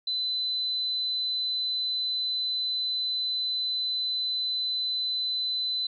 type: tone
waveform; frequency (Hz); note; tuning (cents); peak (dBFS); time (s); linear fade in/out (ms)
sine; 4020; B7; +30; -26; 0.07-5.87; 5
effects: none